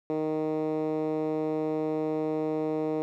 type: tone with band-pass filter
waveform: 10% pulse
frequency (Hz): 155.56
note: D#3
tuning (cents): 0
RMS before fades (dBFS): -29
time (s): 0.1-3.02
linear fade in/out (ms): 0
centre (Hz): 390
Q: 2.2
effects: none